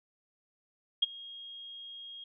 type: tone with ADSR envelope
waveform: sine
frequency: 3260 Hz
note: G#7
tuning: 33 cents flat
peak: -20 dBFS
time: 1.02-2.24 s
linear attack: 9 ms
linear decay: 22 ms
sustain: -23 dB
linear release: 4 ms
effects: none